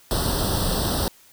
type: noise with comb filter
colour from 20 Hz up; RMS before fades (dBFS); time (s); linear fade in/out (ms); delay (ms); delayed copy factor
pink; -23; 0.11-1.08; 0; 0.22; +1
effects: white hiss -53 dBFS RMS until 1.32 s